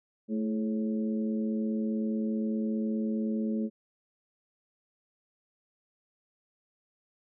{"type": "harmonic tone with a mistuned harmonic", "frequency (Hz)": 109.7, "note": "A2", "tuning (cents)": -5, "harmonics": [2, 3, 4, 5], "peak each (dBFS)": [-28, -38, -39, -43], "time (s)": [0.28, 3.7], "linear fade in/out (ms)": 50, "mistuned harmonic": 4, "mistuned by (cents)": -58, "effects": []}